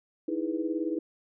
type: chord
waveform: sine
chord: E major seventh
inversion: third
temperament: equal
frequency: 311.1 / 329.6 / 415.3 / 493.9 Hz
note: D#4 / E4 / G#4 / B4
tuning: 0 / 0 / 0 / 0 cents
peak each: -32 / -31 / -37 / -37 dBFS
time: 0.28-0.99 s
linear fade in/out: 5 ms
effects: none